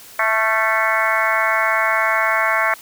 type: harmonic tone with a mistuned harmonic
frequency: 220 Hz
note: A3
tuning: in tune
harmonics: 3 / 4 / 5 / 6 / 7 / 8 / 9 / 10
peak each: -23 / -25 / -22 / -23 / -24 / -23 / -24 / -23 dBFS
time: 0.19-2.74 s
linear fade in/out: 2 ms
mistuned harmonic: 6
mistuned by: +47 cents
effects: white hiss -41 dBFS RMS until 2.81 s